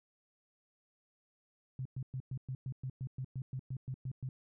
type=tone bursts; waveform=sine; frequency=130 Hz; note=C3; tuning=11 cents flat; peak=-36 dBFS; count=15; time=1.79-4.29 s; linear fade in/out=2 ms; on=64 ms; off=110 ms; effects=none